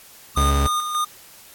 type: tone with tremolo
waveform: square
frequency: 1221 Hz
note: D#6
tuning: 33 cents flat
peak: -20 dBFS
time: 0.36-1.05 s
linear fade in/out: 10 ms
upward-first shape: square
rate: 3.4 Hz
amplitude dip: 45%
type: tone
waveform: 40% pulse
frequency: 70 Hz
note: C#2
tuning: 18 cents sharp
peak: -16 dBFS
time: 0.37-0.67 s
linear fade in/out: 5 ms
effects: white hiss -46 dBFS RMS until 1.54 s + AAC 64 kbps